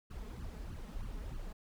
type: noise with flanger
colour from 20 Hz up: brown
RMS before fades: -43 dBFS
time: 0.1-1.53 s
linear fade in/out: 10 ms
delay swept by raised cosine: 0.66 to 4.76 ms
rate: 3.2 Hz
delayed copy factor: +0.9
effects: none